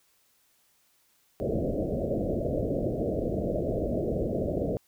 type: low-pass noise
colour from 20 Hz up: white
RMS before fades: -29 dBFS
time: 1.4-4.77 s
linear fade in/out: 0 ms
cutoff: 650 Hz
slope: 96 dB/octave
effects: white hiss -67 dBFS RMS until 4.87 s

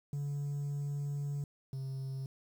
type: tone pair in turn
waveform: triangle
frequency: 143.2 / 133.91 Hz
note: D3 / C3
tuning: -43 / +41 cents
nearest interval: minor second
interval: 116 cents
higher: first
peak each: -31 / -34 dBFS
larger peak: first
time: 0.13-1.44 / 1.73-2.26 s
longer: first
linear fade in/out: 2 ms
effects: tanh soft clip ceiling -28 dBFS + 10-bit

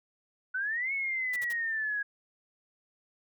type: exponential two-way sweep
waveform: sine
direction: up then down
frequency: 1480 to 2217 to 1647 Hz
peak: -29 dBFS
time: 0.54-2.03 s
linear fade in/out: 10 ms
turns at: 0.93 s
type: noise bursts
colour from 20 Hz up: white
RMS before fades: -44 dBFS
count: 3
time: 1.33-1.53 s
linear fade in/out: 5 ms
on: 32 ms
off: 52 ms
effects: none

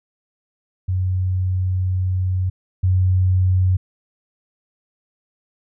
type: tone pair in turn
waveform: sine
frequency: 92.5 / 92.5 Hz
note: F#2 / F#2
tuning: 0 / 0 cents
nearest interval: unison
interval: 0 cents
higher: neither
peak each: -17 / -13 dBFS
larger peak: second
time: 0.88-2.5 / 2.83-3.77 s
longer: first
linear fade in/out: 10 ms
effects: none

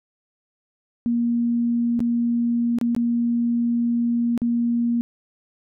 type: tone with dropouts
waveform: sine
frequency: 236.3 Hz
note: A#3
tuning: 24 cents sharp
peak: -18 dBFS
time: 1.06-5.01 s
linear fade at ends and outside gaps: 0 ms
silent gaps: 1.993-2.004 / 2.786-2.813 / 2.949-2.964 / 4.377-4.418 s
effects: none

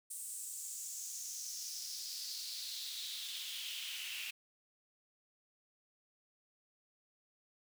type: noise with high-pass filter sweep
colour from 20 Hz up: pink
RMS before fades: -44 dBFS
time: 0.1-4.31 s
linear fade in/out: 10 ms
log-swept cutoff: 8800 to 2600 Hz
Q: 3.9
effects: none

